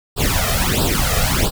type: noise with flanger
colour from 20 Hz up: pink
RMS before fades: -17 dBFS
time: 0.16-1.51 s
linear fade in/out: 50 ms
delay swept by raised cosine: 0.23 to 1.63 ms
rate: 1.5 Hz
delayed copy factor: +0.85
effects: none